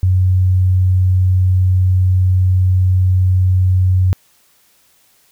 sine tone, 92.5 Hz, F#2, in tune, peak -9 dBFS, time 0.03-4.13 s, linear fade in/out 0 ms, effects white hiss -54 dBFS RMS until 5.31 s

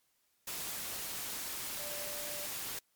sine tone in noise, 587.3 Hz, D5, in tune, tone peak -46 dBFS, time 1.79-2.46 s, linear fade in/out 5 ms, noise white, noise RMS -40 dBFS, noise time 0.47-2.79 s, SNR -9 dB, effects white hiss -75 dBFS RMS until 2.95 s + MP3 96 kbps

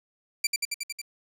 15% pulse tone with echo, 2349 Hz, D7, in tune, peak -15 dBFS, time 0.44-0.47 s, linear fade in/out 5 ms, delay 91 ms, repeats 6, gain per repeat -2 dB, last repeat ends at 1.016 s, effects none

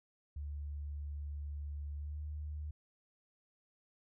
sine tone with pitch glide, 72.8 to 75.11 Hz, D2 to D2, -15 to +39 cents, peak -39 dBFS, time 0.36-2.71 s, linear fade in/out 5 ms, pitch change +54 cents, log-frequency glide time 1.96-2.19 s, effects none

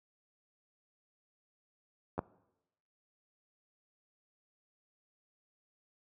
clicks, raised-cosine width 1 ms, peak -24 / -17 dBFS, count 2, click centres 2.18 / 2.191 s, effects noise-tail reverb RT60 0.9 s tail -21 dB re dry + high-pass 80 Hz 12 dB/octave

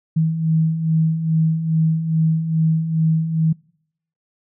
sine beating tone pair, 158.5 / 160.9 Hz, D#3 / E3, +32 / -42 cents, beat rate 2.4 Hz, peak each -23 / -16 dBFS, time 0.16-3.53 s, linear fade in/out 10 ms, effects noise-tail reverb RT60 0.7 s tail -26 dB re dry

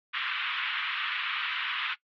white band-pass noise, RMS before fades -32 dBFS, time 0.13-1.95 s, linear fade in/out 20 ms, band 1100 to 3300 Hz, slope 48 dB/octave, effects noise-tail reverb RT60 0.1 s tail -19 dB re dry + AAC 48 kbps

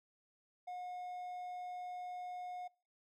triangle tone, 722 Hz, F#5, 43 cents flat, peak -40 dBFS, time 0.67-2.68 s, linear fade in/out 10 ms, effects noise-tail reverb RT60 0.4 s tail -26 dB re dry

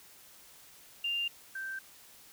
sine tone pair in turn, 2794 / 1564.2 Hz, F7 / G6, 0 / -4 cents, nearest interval minor seventh, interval 1004 cents, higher first, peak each -30 / -36 dBFS, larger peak first, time 1.04-1.28 / 1.55-1.79 s, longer neither, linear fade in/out 5 ms, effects white hiss -56 dBFS RMS until 2.32 s

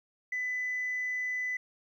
sine tone, 2000 Hz, B6, 21 cents sharp, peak -29 dBFS, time 0.32-1.57 s, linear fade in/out 5 ms, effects tanh soft clip ceiling -27 dBFS + 11-bit

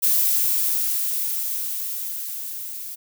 violet noise with level ramp, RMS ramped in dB -18 to -34 dBFS, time 0.02-2.96 s, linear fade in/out 20 ms, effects none

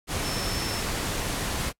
sine tone in noise, 5340 Hz, E8, 22 cents sharp, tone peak -34 dBFS, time 0.22-0.83 s, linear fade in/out 50 ms, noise pink, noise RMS -29 dBFS, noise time 0.07-1.73 s, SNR -8 dB, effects noise-tail reverb RT60 0.1 s tail -24 dB re dry + low-pass 12000 Hz 12 dB/octave

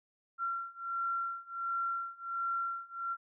sine beating tone pair, 1367 / 1368.4 Hz, F6 / F6, -37 / -36 cents, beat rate 1.4 Hz, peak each -37 / -36 dBFS, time 0.38-3.17 s, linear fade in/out 50 ms, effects none

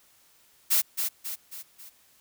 blue noise with echo, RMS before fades -22 dBFS, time 0.7-0.82 s, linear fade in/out 20 ms, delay 270 ms, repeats 4, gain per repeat -6 dB, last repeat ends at 1.9 s, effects white hiss -61 dBFS RMS until 2.2 s

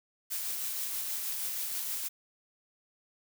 blue noise with tremolo, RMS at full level -34 dBFS, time 0.3-2.09 s, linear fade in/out 20 ms, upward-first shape sine, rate 6.3 Hz, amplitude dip 25%, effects none

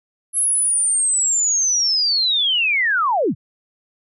sine linear sweep, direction down, 10960 to 87.31 Hz, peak -15 dBFS, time 0.33-3.35 s, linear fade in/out 50 ms, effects none

